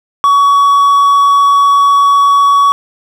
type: tone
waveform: triangle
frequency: 1127 Hz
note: C#6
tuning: 28 cents sharp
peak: -3 dBFS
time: 0.24-2.72 s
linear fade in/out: 0 ms
effects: none